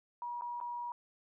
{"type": "tone with dropouts", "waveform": "sine", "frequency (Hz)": 960, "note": "B5", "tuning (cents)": -49, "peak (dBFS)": -37, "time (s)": [0.22, 0.92], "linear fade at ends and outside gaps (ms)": 1, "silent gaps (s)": [[0.411, 0.42], [0.602, 0.612]], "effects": []}